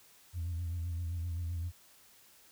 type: tone with vibrato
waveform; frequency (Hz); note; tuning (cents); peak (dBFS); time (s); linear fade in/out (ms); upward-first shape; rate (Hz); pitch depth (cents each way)
sine; 85.2; F2; -42; -32; 0.33-1.72; 50; sine; 7.7; 61
effects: tanh soft clip ceiling -31 dBFS + white hiss -61 dBFS RMS until 2.51 s